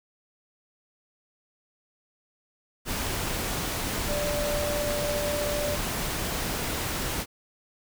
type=tone in noise; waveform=sine; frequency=587.3 Hz; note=D5; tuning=in tune; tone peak=-28 dBFS; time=4.07-5.78 s; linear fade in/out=50 ms; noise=pink; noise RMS=-30 dBFS; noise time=2.85-7.26 s; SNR=-1 dB; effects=none